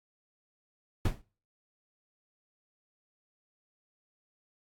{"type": "noise with exponential decay", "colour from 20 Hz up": "brown", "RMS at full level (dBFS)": -21, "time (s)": [1.05, 1.22], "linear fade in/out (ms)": 5, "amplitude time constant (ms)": 36, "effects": ["noise-tail reverb RT60 0.4 s tail -23 dB re dry", "AAC 64 kbps"]}